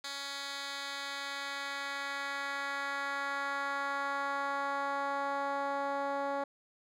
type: tone with band-pass filter sweep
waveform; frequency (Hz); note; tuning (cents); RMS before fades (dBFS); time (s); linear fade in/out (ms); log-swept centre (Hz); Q
10% pulse; 279.5; C#4; +14; -36; 0.04-6.44; 5; 4200 to 640; 1.2
effects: none